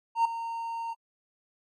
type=tone with ADSR envelope; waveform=triangle; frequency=920 Hz; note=A#5; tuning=23 cents flat; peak=-16 dBFS; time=0.15-0.95 s; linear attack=100 ms; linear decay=5 ms; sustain=-14 dB; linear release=37 ms; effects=tanh soft clip ceiling -12 dBFS + AAC 32 kbps

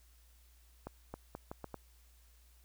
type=accelerating click train; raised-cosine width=1 ms; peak=-28 dBFS; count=6; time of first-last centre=0.87-1.743 s; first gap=270 ms; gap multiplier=0.78; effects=added 59 Hz sine -61 dBFS peak until 2.64 s + white hiss -69 dBFS RMS until 2.64 s

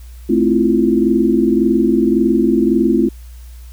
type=chord; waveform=sine; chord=F major seventh; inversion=first; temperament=just; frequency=218.3 / 261.9 / 327.4 / 349.2 Hz; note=A3 / C4 / E4 / F4; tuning=-13 / +2 / -12 / 0 cents; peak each=-16 dBFS; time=0.29-3.09 s; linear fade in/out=10 ms; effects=added 60 Hz sine -32 dBFS peak until 3.72 s + white hiss -49 dBFS RMS until 3.72 s

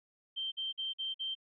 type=tone bursts; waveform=sine; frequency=3136 Hz; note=G7; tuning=in tune; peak=-34 dBFS; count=5; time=0.36-1.352 s; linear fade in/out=20 ms; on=160 ms; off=48 ms; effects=none

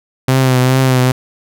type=tone with vibrato; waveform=sawtooth; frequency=129.4 Hz; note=C3; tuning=19 cents flat; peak=-5 dBFS; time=0.28-1.12 s; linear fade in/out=5 ms; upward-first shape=triangle; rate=2.4 Hz; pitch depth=44 cents each way; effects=none

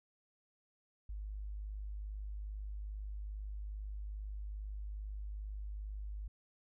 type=tone; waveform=sine; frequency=51.2 Hz; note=G#1; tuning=24 cents flat; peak=-40 dBFS; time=1.09-6.28 s; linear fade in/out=5 ms; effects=none

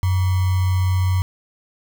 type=tone with sample-and-hold; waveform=sine; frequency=92.5 Hz; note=F#2; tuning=in tune; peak=-15 dBFS; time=0.03-1.22 s; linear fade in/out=0 ms; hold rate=1050 Hz; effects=none

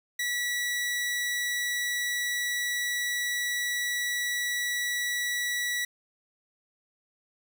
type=tone; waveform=sawtooth; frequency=1944 Hz; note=B6; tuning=28 cents flat; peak=-24 dBFS; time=0.19-5.85 s; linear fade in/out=5 ms; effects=none

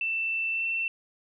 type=tone with pitch glide; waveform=sine; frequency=2669 to 2691 Hz; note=E7 to E7; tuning=+21 to +35 cents; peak=-26 dBFS; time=0.01-0.88 s; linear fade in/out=2 ms; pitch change=+14 cents; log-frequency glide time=0.52-0.65 s; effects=none

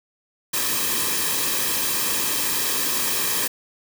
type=noise with comb filter; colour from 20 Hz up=white; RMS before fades=-23 dBFS; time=0.53-3.48 s; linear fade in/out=10 ms; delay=1.4 ms; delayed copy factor=-0.65; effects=none

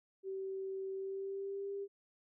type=tone with pitch glide; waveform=sine; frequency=384.6 to 398.2 Hz; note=G4 to G4; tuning=-33 to +27 cents; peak=-38 dBFS; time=0.23-1.88 s; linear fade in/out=50 ms; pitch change=+60 cents; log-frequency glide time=0.92-1.72 s; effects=none

